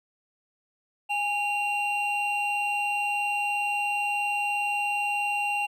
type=tone pair together; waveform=triangle; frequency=821 / 2762 Hz; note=G#5 / F7; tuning=-20 / -20 cents; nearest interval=octave + major sixth; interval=2100 cents; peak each=-26 dBFS; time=1.09-5.67 s; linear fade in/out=20 ms; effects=none